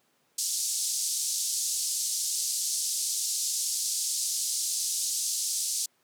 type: band-pass noise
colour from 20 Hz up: white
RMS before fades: -30 dBFS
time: 0.38-5.86 s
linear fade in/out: 5 ms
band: 4700 to 9400 Hz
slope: 24 dB/octave
effects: pink hiss -69 dBFS RMS until 6.03 s + high-pass 200 Hz 12 dB/octave